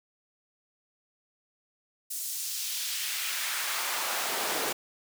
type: noise with high-pass filter sweep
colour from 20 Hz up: pink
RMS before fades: -32 dBFS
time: 2.1-4.73 s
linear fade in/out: 10 ms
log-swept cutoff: 8000 to 370 Hz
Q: 0.96
effects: none

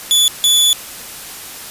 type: tone bursts at uneven times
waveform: sawtooth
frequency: 3454 Hz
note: A7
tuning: 33 cents flat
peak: -6 dBFS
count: 2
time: 0.11-0.28 / 0.44-0.73 s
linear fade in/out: 0 ms
effects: white hiss -31 dBFS RMS until 1.7 s + resampled to 32000 Hz

